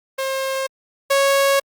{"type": "tone pair in turn", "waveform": "sawtooth", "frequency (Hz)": [534, 552.2], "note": ["C5", "C#5"], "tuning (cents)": [35, -7], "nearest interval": "minor second", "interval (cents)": 58, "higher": "second", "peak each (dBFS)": [-17, -10], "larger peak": "second", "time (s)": [[0.18, 0.67], [1.1, 1.6]], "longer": "second", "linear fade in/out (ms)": 10, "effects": ["Opus 32 kbps"]}